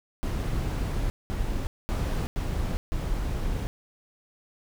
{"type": "noise bursts at uneven times", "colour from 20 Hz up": "brown", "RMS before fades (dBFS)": -28, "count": 5, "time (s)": [[0.23, 1.1], [1.3, 1.67], [1.89, 2.27], [2.36, 2.77], [2.92, 3.67]], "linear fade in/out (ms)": 0, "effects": []}